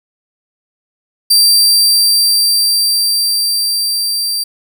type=tone with level ramp; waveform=sawtooth; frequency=4699 Hz; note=D8; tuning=in tune; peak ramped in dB=-3 to -12 dBFS; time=1.3-4.44 s; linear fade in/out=10 ms; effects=none